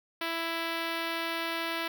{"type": "tone with notch filter", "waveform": "5% pulse", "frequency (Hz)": 331.3, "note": "E4", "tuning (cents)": 9, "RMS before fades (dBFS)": -33, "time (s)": [0.21, 1.88], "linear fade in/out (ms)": 5, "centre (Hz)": 8200, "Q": 0.67, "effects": []}